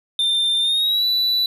triangle tone with pitch glide, 3591 to 3962 Hz, A7 to B7, +35 to +5 cents, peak -15 dBFS, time 0.19-1.46 s, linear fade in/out 2 ms, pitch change +170 cents, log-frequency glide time 0.61-1.05 s, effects none

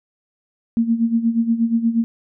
sine tone with tremolo, 230 Hz, A#3, 23 cents flat, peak -12 dBFS, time 0.77-2.04 s, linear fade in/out 0 ms, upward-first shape sine, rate 8.4 Hz, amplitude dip 75%, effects none

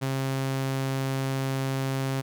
sawtooth tone, 134.2 Hz, C3, 44 cents sharp, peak -22 dBFS, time 0.01-2.22 s, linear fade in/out 20 ms, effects none

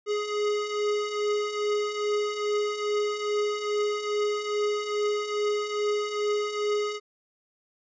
square beating tone pair, 415.3 / 417.7 Hz, G#4 / G#4, 0 / +10 cents, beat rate 2.4 Hz, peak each -33 / -27 dBFS, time 0.06-7 s, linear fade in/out 50 ms, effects resampled to 16000 Hz

